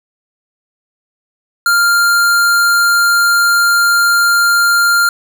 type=tone; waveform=square; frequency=1396.9 Hz; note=F6; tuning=in tune; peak=-9 dBFS; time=1.66-5.09 s; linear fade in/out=2 ms; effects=none